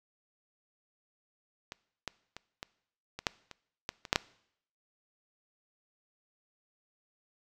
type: clicks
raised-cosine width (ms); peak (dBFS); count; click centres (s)
0.2; -23 / -17 / -25 / -21 / -22 / -9 / -27 / -16 / -25 / -6 / -6; 11; 1.721 / 2.077 / 2.366 / 2.629 / 3.19 / 3.268 / 3.513 / 3.891 / 4.052 / 4.129 / 4.159
effects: noise-tail reverb RT60 0.7 s tail -22 dB re dry